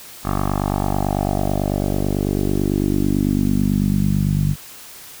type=tone with low-pass filter sweep; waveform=10% pulse; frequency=49.06 Hz; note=G1; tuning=2 cents sharp; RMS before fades=-19 dBFS; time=0.23-4.56 s; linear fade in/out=50 ms; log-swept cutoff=1200 to 150 Hz; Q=3; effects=white hiss -39 dBFS RMS until 5.2 s